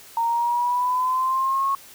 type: exponential sweep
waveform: sine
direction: up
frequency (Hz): 919 to 1100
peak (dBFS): -19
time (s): 0.17-1.75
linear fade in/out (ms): 2
effects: white hiss -46 dBFS RMS until 1.94 s